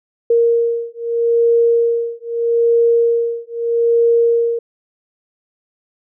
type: beating tone pair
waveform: sine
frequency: 466.2 / 466.99 Hz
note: A#4 / A#4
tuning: 0 / +3 cents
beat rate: 0.79 Hz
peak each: -15 / -15 dBFS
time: 0.3-4.59 s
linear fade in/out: 5 ms
effects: none